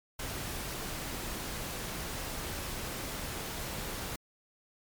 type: noise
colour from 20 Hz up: pink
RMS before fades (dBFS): -38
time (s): 0.19-4.16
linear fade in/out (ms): 5
effects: MP3 96 kbps